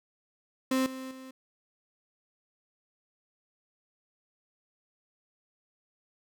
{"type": "tone with level steps", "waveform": "35% pulse", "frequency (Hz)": 261.6, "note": "C4", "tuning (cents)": 0, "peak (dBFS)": [-23, -36, -42], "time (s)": [0.71, 1.31], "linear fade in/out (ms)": 5, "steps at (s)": [0.86, 1.11], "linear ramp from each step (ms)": 2, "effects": []}